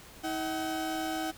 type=tone pair together; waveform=35% pulse; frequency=318.7 / 758 Hz; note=D#4 / F#5; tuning=+42 / +42 cents; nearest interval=octave + minor third; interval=1500 cents; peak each=-32 / -33 dBFS; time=0.23-1.32 s; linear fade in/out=20 ms; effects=pink hiss -51 dBFS RMS until 1.37 s